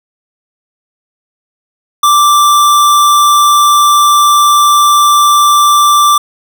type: tone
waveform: square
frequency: 1174.7 Hz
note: D6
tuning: in tune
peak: -5 dBFS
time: 2.03-6.18 s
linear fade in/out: 5 ms
effects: none